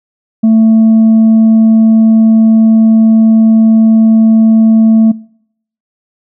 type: tone with tanh clipping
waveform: triangle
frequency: 222.3 Hz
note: A3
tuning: 18 cents sharp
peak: -4 dBFS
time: 0.43-5.12 s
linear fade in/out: 10 ms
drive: 7 dB
effects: noise-tail reverb RT60 0.7 s tail -24 dB re dry